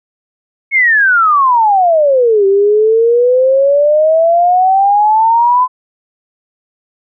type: exponential two-way sweep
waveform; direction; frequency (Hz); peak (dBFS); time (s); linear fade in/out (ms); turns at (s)
sine; down then up; 2217 to 387.3 to 1021; -6; 0.71-5.68; 50; 2.46
effects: none